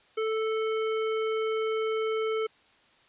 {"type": "tone", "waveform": "square", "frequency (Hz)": 440, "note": "A4", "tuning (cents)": 0, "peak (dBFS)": -27, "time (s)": [0.17, 2.47], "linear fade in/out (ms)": 10, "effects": ["white hiss -61 dBFS RMS until 3.08 s", "resampled to 8000 Hz"]}